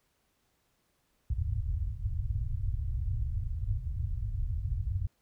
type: low-pass noise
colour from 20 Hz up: white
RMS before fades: -32 dBFS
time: 1.3-5.07 s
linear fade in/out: 5 ms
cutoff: 110 Hz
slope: 48 dB/octave
effects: pink hiss -74 dBFS RMS until 5.21 s